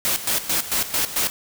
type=noise with tremolo; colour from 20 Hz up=white; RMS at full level=-21 dBFS; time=0.05-1.3 s; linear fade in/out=0 ms; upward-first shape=square; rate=4.5 Hz; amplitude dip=75%; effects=none